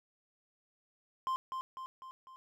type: tone with echo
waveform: triangle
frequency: 1046.5 Hz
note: C6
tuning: in tune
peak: -29 dBFS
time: 1.27-1.36 s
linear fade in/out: 0 ms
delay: 250 ms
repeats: 4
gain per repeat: -5 dB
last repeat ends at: 2.36 s
effects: none